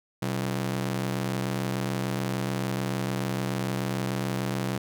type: ring-modulated tone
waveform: sawtooth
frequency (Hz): 156.6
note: D#3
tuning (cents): +11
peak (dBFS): -20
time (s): 0.22-4.78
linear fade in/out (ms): 5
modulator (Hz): 33.4
effects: none